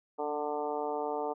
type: harmonic tone with a mistuned harmonic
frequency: 148.6 Hz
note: D3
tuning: 21 cents sharp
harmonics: 2 / 3 / 4 / 5 / 6 / 7 / 8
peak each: -42 / -35 / -39 / -37 / -38 / -47 / -45 dBFS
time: 0.18-1.34 s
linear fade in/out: 20 ms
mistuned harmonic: 2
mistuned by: -20 cents
effects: none